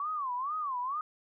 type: tone with vibrato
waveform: sine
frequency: 1108.7 Hz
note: C#6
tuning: in tune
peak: -31 dBFS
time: 0-1.01 s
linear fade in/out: 2 ms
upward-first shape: sine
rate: 2.2 Hz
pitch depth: 220 cents each way
effects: none